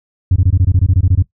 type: tone bursts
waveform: sine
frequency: 91.7 Hz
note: F#2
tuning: 15 cents flat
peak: -5 dBFS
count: 13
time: 0.31-1.224 s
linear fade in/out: 5 ms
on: 50 ms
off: 22 ms
effects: noise-tail reverb RT60 0.1 s tail -19 dB re dry + tanh soft clip ceiling -5 dBFS